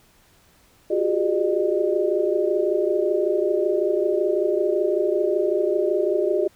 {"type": "tone cluster", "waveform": "sine", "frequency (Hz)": [353.1, 378.4, 411.3, 607], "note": ["F4", "F#4", "G#4", "D#5"], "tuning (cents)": [19, 39, -17, -43], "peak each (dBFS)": -24, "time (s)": [0.9, 6.48], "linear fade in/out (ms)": 10, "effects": ["pink hiss -57 dBFS RMS until 6.55 s"]}